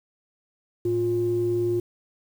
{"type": "tone pair together", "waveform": "sine", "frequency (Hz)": [111.1, 352.7], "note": ["A2", "F4"], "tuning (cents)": [17, 17], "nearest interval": "octave + minor sixth", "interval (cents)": 2000, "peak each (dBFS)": [-29, -21], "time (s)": [0.85, 1.8], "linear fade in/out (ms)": 5, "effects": ["tanh soft clip ceiling -14 dBFS", "8-bit"]}